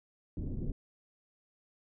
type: low-pass noise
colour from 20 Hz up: pink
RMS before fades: -36 dBFS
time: 0.37-0.72 s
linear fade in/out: 2 ms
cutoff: 330 Hz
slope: 24 dB/octave
effects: none